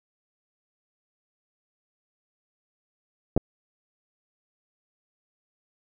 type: clicks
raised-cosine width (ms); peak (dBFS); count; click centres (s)
2; -9; 2; 3.365 / 3.376
effects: none